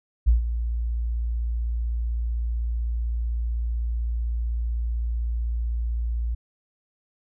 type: tone with ADSR envelope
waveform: sine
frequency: 57.9 Hz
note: A#1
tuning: 11 cents flat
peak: -12 dBFS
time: 0.26-6.35 s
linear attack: 22 ms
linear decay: 130 ms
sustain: -11 dB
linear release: 10 ms
effects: none